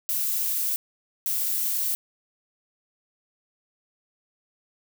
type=noise bursts at uneven times; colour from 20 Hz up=violet; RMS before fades=-26 dBFS; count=2; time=0.09-0.76 / 1.26-1.95 s; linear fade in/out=0 ms; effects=none